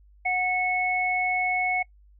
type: tone pair together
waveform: sine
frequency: 734.2 / 2200 Hz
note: F#5 / C#7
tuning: -14 / -14 cents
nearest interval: octave + perfect fifth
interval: 1900 cents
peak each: -26 / -24 dBFS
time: 0.25-1.83 s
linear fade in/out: 10 ms
effects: noise-tail reverb RT60 0.1 s tail -24 dB re dry + added 50 Hz sine -52 dBFS peak until 2.19 s

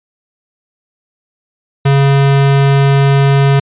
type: tone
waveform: square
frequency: 138.59 Hz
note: C#3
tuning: in tune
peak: -7 dBFS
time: 1.85-3.6 s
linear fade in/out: 10 ms
effects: resampled to 8000 Hz

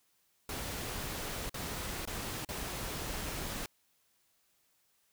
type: noise with dropouts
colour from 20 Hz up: pink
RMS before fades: -39 dBFS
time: 0.49-3.66 s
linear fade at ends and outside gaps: 2 ms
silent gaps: 1.495-1.542 / 2.054-2.074 / 2.449-2.488 s
effects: white hiss -73 dBFS RMS until 5.12 s

